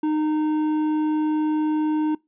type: tone with hard clipping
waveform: triangle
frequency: 307.4 Hz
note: D#4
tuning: 21 cents flat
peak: -21 dBFS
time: 0.03-2.15 s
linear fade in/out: 5 ms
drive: 10 dB
effects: noise-tail reverb RT60 0.2 s tail -23 dB re dry + resampled to 8000 Hz